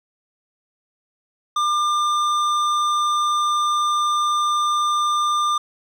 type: tone with hard clipping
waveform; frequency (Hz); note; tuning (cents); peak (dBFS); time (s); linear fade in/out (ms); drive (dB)
sine; 1198; D6; +34; -19; 1.56-5.58; 5; 11
effects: none